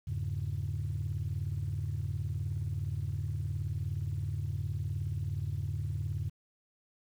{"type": "tone cluster", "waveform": "sine", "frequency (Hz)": [84.1, 103.3, 140.5], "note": ["E2", "G#2", "C#3"], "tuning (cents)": [35, -9, 24], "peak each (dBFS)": [-36, -34, -36], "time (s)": [0.07, 6.3], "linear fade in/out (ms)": 10, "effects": ["tanh soft clip ceiling -26 dBFS", "10-bit"]}